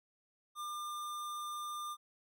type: tone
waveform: square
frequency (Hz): 1199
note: D6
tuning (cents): +36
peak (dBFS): -40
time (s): 0.55-1.97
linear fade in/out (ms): 50
effects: none

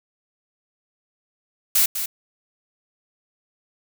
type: noise with echo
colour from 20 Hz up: blue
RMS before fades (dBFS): -17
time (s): 1.75-1.86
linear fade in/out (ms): 5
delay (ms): 200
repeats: 1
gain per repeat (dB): -9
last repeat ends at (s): 2.06
effects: none

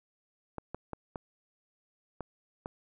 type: clicks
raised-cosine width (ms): 1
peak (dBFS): -23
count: 6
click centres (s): 0.583 / 0.746 / 0.933 / 1.158 / 2.207 / 2.659
effects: none

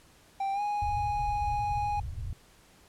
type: tone with pitch glide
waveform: triangle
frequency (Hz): 784 to 827.3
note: G5 to G#5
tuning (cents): 0 to -7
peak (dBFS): -26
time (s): 0.4-2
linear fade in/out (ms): 5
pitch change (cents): +93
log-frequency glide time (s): 0.53-0.61
type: low-pass noise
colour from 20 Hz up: white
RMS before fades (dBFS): -36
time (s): 0.82-2.33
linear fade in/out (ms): 2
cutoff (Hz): 120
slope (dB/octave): 48
effects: pink hiss -59 dBFS RMS until 2.88 s + low-pass 12000 Hz 12 dB/octave

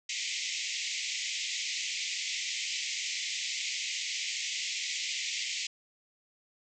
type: band-pass noise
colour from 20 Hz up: pink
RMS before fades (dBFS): -35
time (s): 0.09-5.67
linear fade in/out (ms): 5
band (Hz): 2000 to 7500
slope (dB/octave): 96
effects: none

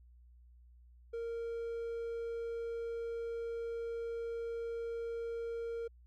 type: tone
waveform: triangle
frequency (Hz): 463.4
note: A#4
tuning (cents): -10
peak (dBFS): -35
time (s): 1.13-5.88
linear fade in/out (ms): 10
effects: added 60 Hz sine -57 dBFS peak until 6.06 s

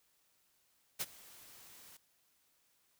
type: noise with ADSR envelope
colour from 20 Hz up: white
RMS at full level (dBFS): -35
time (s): 0.99-1.97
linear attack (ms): 22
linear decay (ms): 37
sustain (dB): -22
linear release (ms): 4
effects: white hiss -74 dBFS RMS until 2.99 s

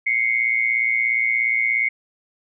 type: tone pair together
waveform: sine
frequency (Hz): 2093 / 2210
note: C7 / C#7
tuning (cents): 0 / -6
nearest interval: minor second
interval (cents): 94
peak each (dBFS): -20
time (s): 0.06-1.89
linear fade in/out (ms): 10
effects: none

